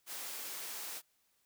white high-pass noise, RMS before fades -43 dBFS, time 0.06-1.02 s, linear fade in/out 50 ms, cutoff 320 Hz, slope 12 dB/octave, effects white hiss -75 dBFS RMS until 1.45 s

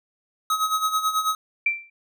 square tone with tremolo, 1272 Hz, D#6, 38 cents sharp, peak -19 dBFS, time 0.5-1.35 s, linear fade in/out 2 ms, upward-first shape sine, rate 9.2 Hz, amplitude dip 70%
sine tone with exponential decay, 2349 Hz, D7, in tune, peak -15 dBFS, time 1.66-1.9 s, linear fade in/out 5 ms, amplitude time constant 52 ms
effects none

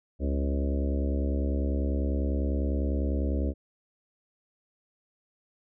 harmonic tone with a mistuned harmonic, 70 Hz, C#2, 18 cents sharp, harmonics 1 / 3 / 4 / 5 / 6 / 7 / 8 / 9, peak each -26 / -35 / -34 / -38 / -41 / -42 / -40 / -44 dBFS, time 0.19-3.54 s, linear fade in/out 50 ms, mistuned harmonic 8, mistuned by -32 cents, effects none

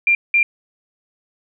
sine tone bursts at uneven times, 2383 Hz, D7, 25 cents sharp, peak -11 dBFS, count 2, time 0.07-0.15 / 0.34-0.43 s, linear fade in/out 2 ms, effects none

